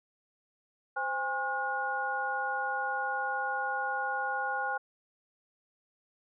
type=tone cluster; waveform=sine; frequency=519 / 814 / 1075 / 1439 Hz; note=C5 / G#5 / C6 / F#6; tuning=-14 / -35 / +47 / -49 cents; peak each=-40 / -33 / -40 / -33 dBFS; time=0.96-4.78 s; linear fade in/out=10 ms; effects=none